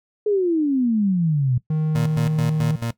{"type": "exponential sweep", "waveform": "sine", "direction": "down", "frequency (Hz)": [430.7, 120], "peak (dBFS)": -16, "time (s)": [0.26, 1.58], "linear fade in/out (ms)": 5}
{"type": "tone", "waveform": "triangle", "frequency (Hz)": 155.56, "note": "D#3", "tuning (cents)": 0, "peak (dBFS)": -16, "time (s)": [1.7, 2.76], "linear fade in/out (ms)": 5}
{"type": "tone with tremolo", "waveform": "30% pulse", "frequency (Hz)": 116.6, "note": "A#2", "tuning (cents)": 1, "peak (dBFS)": -20, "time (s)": [1.95, 2.91], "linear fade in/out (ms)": 5, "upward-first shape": "square", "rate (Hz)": 4.6, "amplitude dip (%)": 80}
{"effects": ["noise-tail reverb RT60 0.1 s tail -18 dB re dry"]}